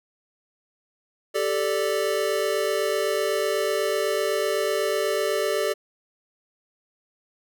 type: chord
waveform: square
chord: G suspended second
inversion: none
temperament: equal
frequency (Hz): 392 / 440 / 587.3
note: G4 / A4 / D5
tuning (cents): 0 / 0 / 0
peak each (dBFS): -28 / -27 / -27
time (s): 1.34-5.74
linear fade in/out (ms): 20
effects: none